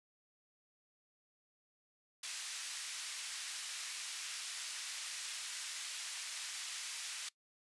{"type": "band-pass noise", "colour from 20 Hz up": "white", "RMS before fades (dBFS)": -44, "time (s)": [2.23, 7.29], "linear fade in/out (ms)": 5, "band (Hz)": [1700, 7800], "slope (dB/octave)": 12, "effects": ["noise-tail reverb RT60 0.1 s tail -21 dB re dry", "resampled to 24000 Hz"]}